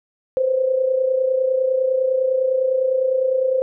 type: tone with amplitude modulation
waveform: sine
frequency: 520 Hz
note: C5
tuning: 11 cents flat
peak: -13 dBFS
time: 0.37-3.62 s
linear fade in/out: 0 ms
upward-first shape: sine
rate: 29.9 Hz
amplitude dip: 60%
effects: none